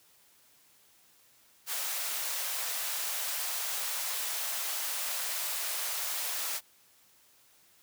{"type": "high-pass noise", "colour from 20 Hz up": "white", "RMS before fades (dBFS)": -34, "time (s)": [1.66, 6.61], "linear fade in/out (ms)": 50, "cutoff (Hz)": 560, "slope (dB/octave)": 24, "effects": ["white hiss -63 dBFS RMS until 7.82 s", "high-pass 60 Hz 12 dB/octave"]}